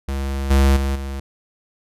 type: tone with level steps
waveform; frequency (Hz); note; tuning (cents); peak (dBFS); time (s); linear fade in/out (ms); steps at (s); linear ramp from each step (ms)
square; 68.2; C#2; -28; -22 / -12 / -19 / -26; 0.08-1.2; 5; 0.5 / 0.76 / 0.95; 10
effects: resampled to 32000 Hz